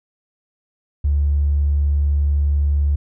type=tone; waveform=triangle; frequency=72.1 Hz; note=D2; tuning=31 cents flat; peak=-10 dBFS; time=1.04-2.96 s; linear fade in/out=10 ms; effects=tanh soft clip ceiling -12 dBFS